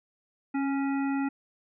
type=harmonic tone with a mistuned harmonic; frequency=277.3 Hz; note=C#4; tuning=1 cent sharp; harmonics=1 / 3 / 5 / 7 / 9; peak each=-26 / -36 / -40 / -43 / -45 dBFS; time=0.54-1.29 s; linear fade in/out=10 ms; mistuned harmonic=1; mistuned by=-19 cents; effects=none